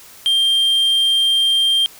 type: tone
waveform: triangle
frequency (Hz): 3180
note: G7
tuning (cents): +24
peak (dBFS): -11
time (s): 0.26-1.86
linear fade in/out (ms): 0
effects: white hiss -42 dBFS RMS until 1.99 s